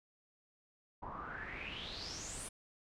pink noise with low-pass filter sweep, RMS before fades -45 dBFS, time 1.02-2.49 s, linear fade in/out 10 ms, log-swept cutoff 900 to 10000 Hz, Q 7.5, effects none

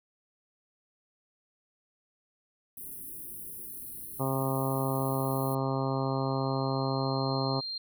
white band-stop noise, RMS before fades -42 dBFS, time 2.77-5.55 s, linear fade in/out 5 ms, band 410 to 9300 Hz, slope 96 dB/octave
sine tone with exponential growth, 4186 Hz, C8, in tune, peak -33 dBFS, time 3.68-7.78 s, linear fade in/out 5 ms, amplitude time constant 890 ms
harmonic tone, 134.1 Hz, C3, 43 cents sharp, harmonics 1 / 2 / 3 / 4 / 5 / 6 / 7 / 8 / 9, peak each -31 / -34 / -36 / -37 / -38 / -39 / -39 / -40 / -41 dBFS, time 4.19-7.61 s, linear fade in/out 20 ms
effects none

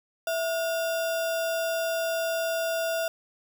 sine tone with sample-and-hold, 659.3 Hz, E5, in tune, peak -25 dBFS, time 0.27-3.08 s, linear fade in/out 2 ms, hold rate 2100 Hz, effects none

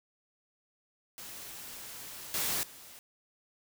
white noise with level steps, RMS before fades -45 / -32 / -51 dBFS, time 1.18-2.99 s, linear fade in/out 0 ms, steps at 2.34 / 2.63 s, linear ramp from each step 2 ms, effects none

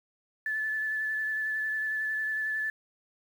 sine tone with vibrato, 1740 Hz, A6, 20 cents flat, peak -28 dBFS, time 0.46-2.7 s, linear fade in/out 2 ms, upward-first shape triangle, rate 11 Hz, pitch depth 20 cents each way, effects 9-bit

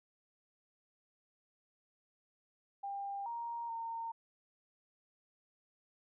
sine tone with pitch steps, 797 / 936 / 916 Hz, G5 / A#5 / A#5, +28 / +7 / -31 cents, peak -38 dBFS, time 2.83-4.12 s, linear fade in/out 10 ms, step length 430 ms, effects none

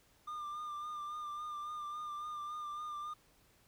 triangle tone with vibrato, 1200 Hz, D6, 37 cents sharp, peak -38 dBFS, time 0.27-3.14 s, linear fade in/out 10 ms, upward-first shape sine, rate 3.6 Hz, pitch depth 30 cents each way, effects pink hiss -68 dBFS RMS until 3.67 s

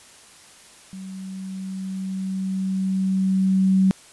sine tone with level ramp, 190 Hz, F#3, 46 cents sharp, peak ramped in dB -33 to -13 dBFS, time 0.93-3.91 s, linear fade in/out 0 ms, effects white hiss -48 dBFS RMS until 4.12 s + resampled to 24000 Hz

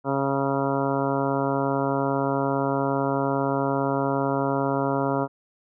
harmonic tone, 137.6 Hz, C#3, 12 cents flat, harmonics 1 / 2 / 3 / 4 / 5 / 6 / 7 / 8 / 9 / 10, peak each -30 / -27 / -29 / -29 / -30 / -37 / -30 / -39 / -35 / -36 dBFS, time 0.04-5.28 s, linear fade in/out 50 ms, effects none

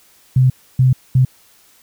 sine tone bursts at uneven times, 129 Hz, C3, 24 cents flat, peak -8 dBFS, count 3, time 0.36-0.5 / 0.79-0.93 / 1.15-1.25 s, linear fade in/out 5 ms, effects white hiss -51 dBFS RMS until 1.82 s

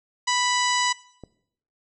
harmonic tone, 987.8 Hz, B5, in tune, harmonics 1 / 2 / 3 / 4 / 5 / 6 / 7 / 8, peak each -24 / -27 / -29 / -30 / -31 / -32 / -32 / -33 dBFS, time 0.27-0.93 s, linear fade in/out 10 ms
click, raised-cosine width 2 ms, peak -25 dBFS, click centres 1.237 s
effects noise-tail reverb RT60 0.7 s tail -20 dB re dry

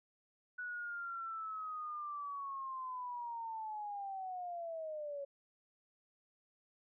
sine linear sweep, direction down, 1480 to 554 Hz, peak -40 dBFS, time 0.58-5.25 s, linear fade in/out 10 ms, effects none

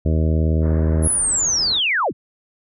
harmonic tone, 79.2 Hz, D#2, 31 cents sharp, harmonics 1 / 2 / 3 / 4 / 5 / 6 / 7 / 8, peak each -16 / -22 / -26 / -28 / -30 / -32 / -33 / -34 dBFS, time 0.05-1.08 s, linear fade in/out 10 ms
pink low-pass noise, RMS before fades -35 dBFS, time 0.61-1.81 s, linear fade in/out 50 ms, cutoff 1800 Hz, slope 48 dB/octave
sine linear sweep, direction down, 10960 to 43.95 Hz, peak -16 dBFS, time 1.02-2.13 s, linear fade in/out 50 ms
effects none

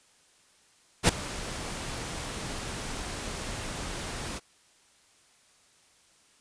pink noise with ADSR envelope, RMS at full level -17 dBFS, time 1.03-4.4 s, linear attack 60 ms, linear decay 4 ms, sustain -19 dB, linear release 30 ms, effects white hiss -62 dBFS RMS until 6.4 s + resampled to 22050 Hz

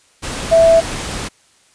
sine tone in noise, 659.3 Hz, E5, in tune, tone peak -6 dBFS, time 0.51-0.81 s, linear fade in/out 20 ms, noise pink, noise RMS -24 dBFS, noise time 0.22-1.29 s, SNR +15 dB, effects white hiss -53 dBFS RMS until 1.74 s + resampled to 22050 Hz

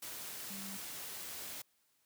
sine tone in noise, 196 Hz, G3, in tune, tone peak -47 dBFS, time 0.5-0.77 s, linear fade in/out 5 ms, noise white, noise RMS -45 dBFS, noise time 0.02-1.62 s, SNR -5 dB, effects white hiss -75 dBFS RMS until 2.05 s + high-pass 80 Hz 12 dB/octave

